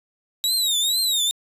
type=tone with vibrato; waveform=sawtooth; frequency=3813 Hz; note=A#7; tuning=38 cents sharp; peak=-16 dBFS; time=0.44-1.31 s; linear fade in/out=0 ms; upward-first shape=triangle; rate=2.2 Hz; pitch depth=170 cents each way; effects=resampled to 32000 Hz